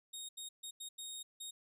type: tone bursts at uneven times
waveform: 20% pulse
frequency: 3729 Hz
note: A#7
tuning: in tune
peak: -38 dBFS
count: 6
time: 0.13-0.29 / 0.37-0.49 / 0.63-0.71 / 0.8-0.89 / 0.98-1.23 / 1.4-1.51 s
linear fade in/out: 10 ms
effects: none